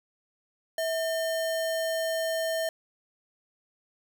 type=tone with sample-and-hold; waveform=sine; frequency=650 Hz; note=E5; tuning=24 cents flat; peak=-26 dBFS; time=0.78-2.69 s; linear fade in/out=2 ms; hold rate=2450 Hz; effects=none